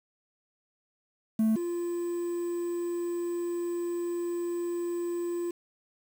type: tone pair in turn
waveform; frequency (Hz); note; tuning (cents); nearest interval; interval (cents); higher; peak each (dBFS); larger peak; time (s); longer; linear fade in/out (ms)
triangle; 220 / 346.4; A3 / F4; 0 / -14; minor sixth; 786; second; -19 / -27; first; 1.39-1.56 / 1.56-5.51; second; 5
effects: tanh soft clip ceiling -16 dBFS + 8-bit